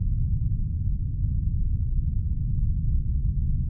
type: low-pass noise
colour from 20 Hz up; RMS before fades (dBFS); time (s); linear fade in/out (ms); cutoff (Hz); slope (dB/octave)
pink; -24; 0-3.69; 10; 140; 24
effects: none